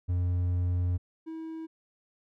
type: tone pair in turn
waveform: triangle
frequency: 89 / 322.4 Hz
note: F2 / E4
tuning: +33 / -38 cents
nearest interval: octave + minor seventh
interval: 2229 cents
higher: second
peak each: -23 / -34 dBFS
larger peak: first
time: 0.08-0.98 / 1.26-1.67 s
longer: first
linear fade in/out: 20 ms
effects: none